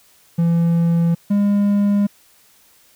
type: tone pair in turn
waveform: triangle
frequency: 168.6 / 203.1 Hz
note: E3 / G#3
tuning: +39 / -38 cents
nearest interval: minor third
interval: 323 cents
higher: second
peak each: -11 dBFS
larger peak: neither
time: 0.38-1.15 / 1.3-2.07 s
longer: neither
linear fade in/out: 10 ms
effects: white hiss -53 dBFS RMS until 2.95 s